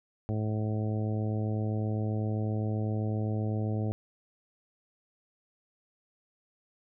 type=harmonic tone; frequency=107.7 Hz; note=A2; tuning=37 cents flat; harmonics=1 / 2 / 3 / 4 / 5 / 6 / 7; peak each=-29 / -35 / -39 / -41 / -43 / -45 / -46 dBFS; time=0.29-3.92 s; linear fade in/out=0 ms; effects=none